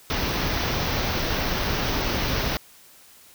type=band-stop noise; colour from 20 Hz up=pink; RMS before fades=-25 dBFS; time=0.1-2.57 s; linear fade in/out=0 ms; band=6100 to 14000 Hz; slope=96 dB/octave; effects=white hiss -51 dBFS RMS until 3.34 s